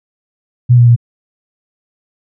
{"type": "tone with pitch steps", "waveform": "sine", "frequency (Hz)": [122.7, 120.2, 118.7], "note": ["B2", "B2", "A#2"], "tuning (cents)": [-11, -46, 32], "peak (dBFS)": -3, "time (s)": [0.69, 0.963], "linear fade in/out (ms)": 20, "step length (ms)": 91, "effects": []}